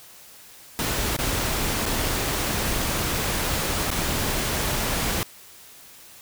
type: noise with dropouts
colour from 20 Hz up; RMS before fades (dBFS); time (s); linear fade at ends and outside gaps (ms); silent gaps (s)
pink; -25; 0.79-5.23; 0; 1.165-1.189 / 1.855-1.862 / 3.904-3.914
effects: white hiss -47 dBFS RMS until 6.21 s